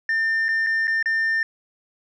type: tone with dropouts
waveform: sine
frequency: 1800 Hz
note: A6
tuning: 39 cents sharp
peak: -16 dBFS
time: 0.09-1.43 s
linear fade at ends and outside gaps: 2 ms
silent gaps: 0.484-0.488 / 0.665-0.668 / 0.872-0.878 / 1.027-1.058 s
effects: tanh soft clip ceiling -18 dBFS